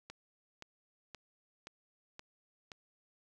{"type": "click train", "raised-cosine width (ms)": 0.2, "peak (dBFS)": -29, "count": 6, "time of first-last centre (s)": [0.1, 2.718], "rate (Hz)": 1.91, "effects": []}